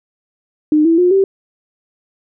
sine tone with pitch steps, 304.4 / 330 / 357.8 / 388 Hz, D#4 / E4 / F4 / G4, -38 / +2 / +42 / -18 cents, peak -8 dBFS, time 0.72-1.24 s, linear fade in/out 2 ms, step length 130 ms, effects none

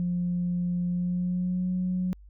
sine tone with pitch glide, 176.6 to 182.62 Hz, F3 to F#3, +20 to -22 cents, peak -24 dBFS, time 0-2.13 s, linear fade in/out 0 ms, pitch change +58 cents, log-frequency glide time 0.88-1.7 s, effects tanh soft clip ceiling -20 dBFS + added 50 Hz sine -47 dBFS peak until 2.29 s

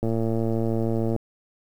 click train, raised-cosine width 2 ms, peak -13 dBFS, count 129, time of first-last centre 0.03-1.163 s, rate 113 Hz, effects 8-bit

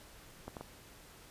clicks, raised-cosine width 1 ms, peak -28 dBFS, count 3, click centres 0.48 / 0.568 / 0.61 s, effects pink hiss -56 dBFS RMS until 1.3 s + resampled to 32000 Hz

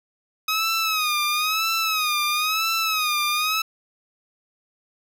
15% pulse tone with vibrato, 1262 Hz, D#6, 24 cents sharp, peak -14 dBFS, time 0.48-3.62 s, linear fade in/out 5 ms, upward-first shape sine, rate 1 Hz, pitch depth 95 cents each way, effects none

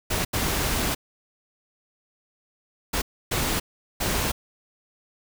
pink noise bursts at uneven times, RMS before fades -25 dBFS, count 5, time 0.1-0.25 / 0.33-0.95 / 2.93-3.02 / 3.31-3.6 / 4-4.32 s, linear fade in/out 10 ms, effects none

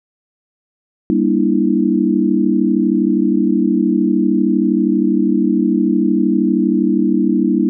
sine chord, E half-diminished seventh, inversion first, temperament just, 197.78 / 237.3 / 296.7 / 329.6 Hz, G3 / Bb3 / D4 / E4, +16 / +31 / +18 / 0 cents, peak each -17 dBFS, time 1.1-7.69 s, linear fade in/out 0 ms, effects none

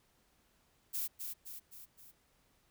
violet noise with echo, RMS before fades -37 dBFS, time 0.93-1.08 s, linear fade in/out 20 ms, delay 260 ms, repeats 4, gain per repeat -5 dB, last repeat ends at 2.12 s, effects pink hiss -72 dBFS RMS until 2.7 s

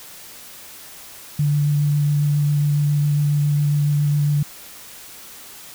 sine tone with vibrato, 146.3 Hz, D3, 6 cents flat, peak -15 dBFS, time 1.39-4.43 s, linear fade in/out 5 ms, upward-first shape sine, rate 7.3 Hz, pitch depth 13 cents each way, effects white hiss -40 dBFS RMS until 5.74 s

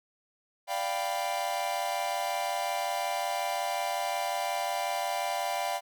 45% pulse chord, G dominant seventh, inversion second, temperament equal, 587.3 / 698.5 / 784 / 987.8 Hz, D5 / F5 / G5 / B5, 0 / 0 / 0 / 0 cents, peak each -37 / -33 / -34 / -37 dBFS, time 0.67-5.81 s, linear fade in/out 50 ms, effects none

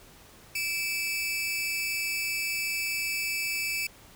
sawtooth tone pair together, 2323 / 2617 Hz, D7 / E7, -20 / -13 cents, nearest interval major second, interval 207 cents, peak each -28 / -28 dBFS, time 0.55-3.87 s, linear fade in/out 5 ms, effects pink hiss -53 dBFS RMS until 4.15 s

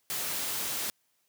white noise, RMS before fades -33 dBFS, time 0.1-0.9 s, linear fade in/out 0 ms, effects white hiss -73 dBFS RMS until 1.28 s + high-pass 100 Hz 12 dB/octave

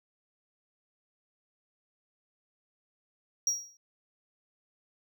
triangle tone with exponential decay, 5680 Hz, F8, 28 cents sharp, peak -21 dBFS, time 3.47-3.77 s, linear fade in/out 2 ms, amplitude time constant 64 ms, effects none

